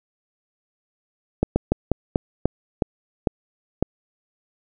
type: slowing click train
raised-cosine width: 2 ms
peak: -4 dBFS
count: 9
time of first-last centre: 1.43-3.826 s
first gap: 130 ms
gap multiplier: 1.23
effects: none